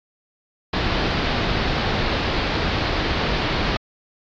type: low-pass noise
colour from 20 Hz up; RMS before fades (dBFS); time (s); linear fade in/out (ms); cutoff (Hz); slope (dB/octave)
pink; -22; 0.73-3.77; 5; 4700; 48
effects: AAC 64 kbps